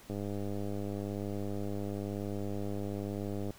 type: click train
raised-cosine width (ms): 2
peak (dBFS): -25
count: 345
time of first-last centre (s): 0.1-3.506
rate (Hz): 101
effects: pink hiss -56 dBFS RMS until 3.58 s